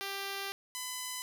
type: tone pair in turn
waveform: 5% pulse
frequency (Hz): 394.3 / 1006.9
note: G4 / B5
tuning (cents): +10 / +33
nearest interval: octave + major third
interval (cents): 1623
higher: second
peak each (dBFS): -25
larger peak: neither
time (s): 0.01-0.52 / 0.75-1.22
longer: first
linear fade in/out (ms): 0
effects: none